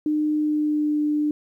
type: tone with pitch glide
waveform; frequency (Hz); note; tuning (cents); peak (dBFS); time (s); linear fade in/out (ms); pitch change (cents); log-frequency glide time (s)
sine; 303.3 to 298.8; D#4 to D4; -44 to +30; -19; 0.06-1.31; 2; -26; 0.33-0.98
effects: 10-bit